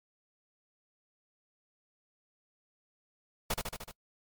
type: noise with echo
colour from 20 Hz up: pink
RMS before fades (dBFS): -31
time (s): 3.5-3.54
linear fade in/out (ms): 5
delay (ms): 75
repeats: 5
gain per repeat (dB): -3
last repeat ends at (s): 3.915
effects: noise-tail reverb RT60 0.1 s tail -25 dB re dry + MP3 96 kbps